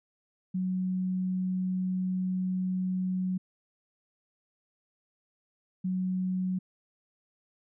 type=tone pair in turn; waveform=sine; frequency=185 / 185 Hz; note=F#3 / F#3; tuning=0 / 0 cents; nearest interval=unison; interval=0 cents; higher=neither; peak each=-27 dBFS; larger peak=neither; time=0.54-3.38 / 5.84-6.59 s; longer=first; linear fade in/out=10 ms; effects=none